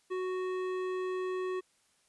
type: tone with hard clipping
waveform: sine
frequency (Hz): 370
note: F#4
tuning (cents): 0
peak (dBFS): -34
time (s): 0.1-1.61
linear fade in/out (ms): 20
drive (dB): 13
effects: white hiss -70 dBFS RMS until 2.08 s + resampled to 24000 Hz